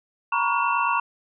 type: tone cluster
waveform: sine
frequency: 934 / 983 / 1119 / 1427 / 2690 Hz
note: A#5 / B5 / C#6 / F6 / E7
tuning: +3 / -8 / +16 / +37 / +34 cents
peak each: -25 / -28 / -24 / -29 / -28 dBFS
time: 0.32-1 s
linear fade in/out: 5 ms
effects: none